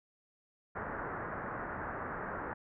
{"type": "low-pass noise", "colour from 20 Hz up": "white", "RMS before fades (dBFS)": -40, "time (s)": [0.75, 2.54], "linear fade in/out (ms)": 10, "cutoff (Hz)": 1700, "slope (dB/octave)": 48, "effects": []}